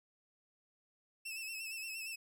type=tone with vibrato; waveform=sawtooth; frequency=2637 Hz; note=E7; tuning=in tune; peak=-38 dBFS; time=1.25-2.16 s; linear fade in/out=10 ms; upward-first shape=sine; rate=8.6 Hz; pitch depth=54 cents each way; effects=none